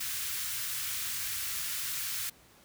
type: band-stop noise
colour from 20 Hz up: white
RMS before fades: -35 dBFS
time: 0-2.3 s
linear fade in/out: 10 ms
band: 120 to 1300 Hz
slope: 24 dB/octave
effects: pink hiss -59 dBFS RMS until 2.64 s + high-pass 60 Hz 12 dB/octave